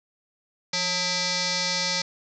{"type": "tone with frequency modulation", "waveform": "sine", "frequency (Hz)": 174.6, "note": "F3", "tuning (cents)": 0, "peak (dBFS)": -23, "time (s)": [0.73, 2.02], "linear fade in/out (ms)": 5, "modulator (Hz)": 722, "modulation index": 7.9, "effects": []}